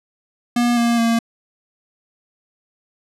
square tone with pitch steps, 240 / 235.2 / 230.5 Hz, B3 / A#3 / A#3, -49 / +16 / -19 cents, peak -15 dBFS, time 0.56-1.19 s, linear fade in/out 5 ms, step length 210 ms, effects low-pass 11000 Hz 12 dB/octave

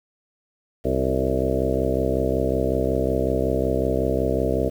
harmonic tone with a mistuned harmonic, 65.41 Hz, C2, in tune, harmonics 1 / 2 / 3 / 4 / 5 / 6 / 7 / 8 / 9 / 10, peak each -27 / -29 / -32 / -28 / -30 / -29 / -26 / -30 / -28 / -30 dBFS, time 0.84-4.7 s, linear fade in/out 20 ms, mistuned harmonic 6, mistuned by -40 cents, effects 8-bit

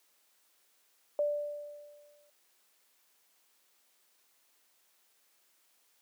sine tone with exponential decay, 587.3 Hz, D5, in tune, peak -25 dBFS, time 1.19-2.3 s, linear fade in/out 1 ms, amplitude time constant 240 ms, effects white hiss -70 dBFS RMS until 6.01 s + high-pass 300 Hz 12 dB/octave

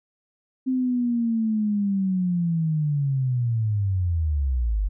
sine linear sweep, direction down, 261.6 to 46.25 Hz, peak -20 dBFS, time 0.66-4.89 s, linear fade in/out 20 ms, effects none

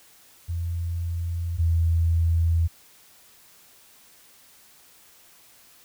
sine tone pair in turn, 85.1 / 83.11 Hz, F2 / E2, -44 / +15 cents, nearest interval unison, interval 41 cents, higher first, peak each -25 / -18 dBFS, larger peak second, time 0.48-1.58 / 1.58-2.68 s, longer neither, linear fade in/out 20 ms, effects white hiss -54 dBFS RMS until 5.84 s

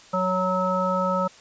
harmonic tone, 185.1 Hz, F#3, 1 cent sharp, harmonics 1 / 3 / 5 / 7, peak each -27 / -25 / -29 / -25 dBFS, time 0.13-1.28 s, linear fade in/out 10 ms, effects white hiss -49 dBFS RMS until 1.4 s + resampled to 16000 Hz

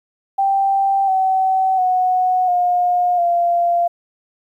sine tone with pitch steps, 784 / 759.9 / 736.6 / 714 / 692 Hz, G5 / F#5 / F#5 / F5 / F5, 0 / +46 / -8 / +38 / -16 cents, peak -13 dBFS, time 0.38-3.88 s, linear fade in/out 10 ms, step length 700 ms, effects 9-bit

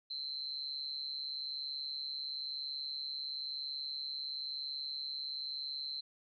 sine tone with amplitude modulation, 4100 Hz, C8, 36 cents flat, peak -34 dBFS, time 0.1-6.01 s, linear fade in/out 10 ms, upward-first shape sine, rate 141 Hz, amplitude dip 90%, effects none

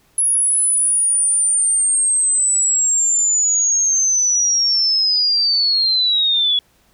sine linear sweep, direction down, 10548 to 3365 Hz, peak -13 dBFS, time 0.18-6.59 s, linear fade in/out 2 ms, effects pink hiss -57 dBFS RMS until 6.93 s

